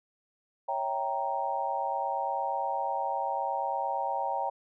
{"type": "chord", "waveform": "sine", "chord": "C# diminished seventh", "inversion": "none", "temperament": "equal with one note detuned", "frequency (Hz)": [554.4, 655.1, 784, 932.3], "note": ["C#5", "E5", "G5", "Bb5"], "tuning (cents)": [0, -11, 0, 0], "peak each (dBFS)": [-36, -38, -32, -32], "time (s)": [0.68, 4.5], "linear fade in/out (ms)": 10, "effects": []}